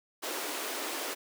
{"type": "high-pass noise", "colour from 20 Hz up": "pink", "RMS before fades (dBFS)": -36, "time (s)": [0.22, 1.15], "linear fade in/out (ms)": 20, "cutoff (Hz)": 280, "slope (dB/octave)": 48, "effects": []}